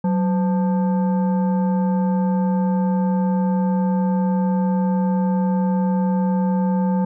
sine tone with frequency modulation, 186.8 Hz, F#3, 17 cents sharp, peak -16 dBFS, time 0.04-7.05 s, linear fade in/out 5 ms, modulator 698 Hz, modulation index 0.53, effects none

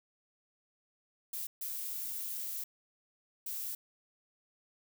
violet noise bursts at uneven times, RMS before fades -39 dBFS, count 3, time 1.33-1.47 / 1.61-2.64 / 3.46-3.75 s, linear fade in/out 5 ms, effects none

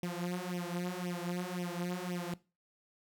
sawtooth tone with flanger, 177.6 Hz, F3, 29 cents sharp, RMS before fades -37 dBFS, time 0.03-2.34 s, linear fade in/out 2 ms, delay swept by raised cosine 0.34 to 6.14 ms, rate 1.9 Hz, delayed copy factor +1, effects noise-tail reverb RT60 0.3 s tail -20 dB re dry

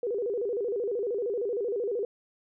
sine tone with vibrato, 440 Hz, A4, in tune, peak -27 dBFS, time 0.03-2.05 s, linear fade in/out 2 ms, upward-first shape square, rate 13 Hz, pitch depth 160 cents each way, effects none

